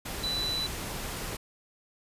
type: tone in noise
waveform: sine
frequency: 3979 Hz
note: B7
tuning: 12 cents sharp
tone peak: -29 dBFS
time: 0.23-0.67 s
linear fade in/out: 10 ms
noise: pink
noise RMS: -36 dBFS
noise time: 0.05-1.37 s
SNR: +4 dB
effects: resampled to 32000 Hz